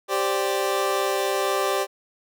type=chord; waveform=25% pulse; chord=G suspended fourth; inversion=none; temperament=equal; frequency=392 / 523.3 / 587.3 Hz; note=G4 / C5 / D5; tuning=0 / 0 / 0 cents; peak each=-21 / -24 / -23 dBFS; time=0.08-1.87 s; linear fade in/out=50 ms; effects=none